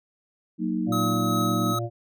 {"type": "chord", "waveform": "sine", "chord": "D# minor", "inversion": "first", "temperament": "equal", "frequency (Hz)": [185, 233.1, 311.1], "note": ["F#3", "A#3", "D#4"], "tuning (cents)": [0, 0, 0], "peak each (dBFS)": -28, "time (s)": [0.58, 1.76], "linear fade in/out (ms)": 50}
{"type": "harmonic tone", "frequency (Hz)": 116.54, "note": "A#2", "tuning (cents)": 0, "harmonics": [1, 3, 5, 6], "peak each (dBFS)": [-28, -33, -35, -36], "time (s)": [0.86, 1.9], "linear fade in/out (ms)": 50}
{"type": "tone with tremolo", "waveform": "square", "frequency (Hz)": 1277, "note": "D#6", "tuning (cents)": 45, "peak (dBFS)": -26, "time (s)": [0.92, 1.79], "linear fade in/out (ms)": 5, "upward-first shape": "sine", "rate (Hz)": 2.6, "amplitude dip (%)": 30}
{"effects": []}